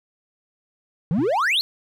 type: exponential sweep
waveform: triangle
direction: up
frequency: 148.9 to 4435 Hz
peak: -16 dBFS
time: 1.11-1.61 s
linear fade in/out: 0 ms
type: tone with exponential decay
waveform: sine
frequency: 125.9 Hz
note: B2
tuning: 34 cents sharp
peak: -23 dBFS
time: 1.18-1.36 s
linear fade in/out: 5 ms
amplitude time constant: 37 ms
effects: none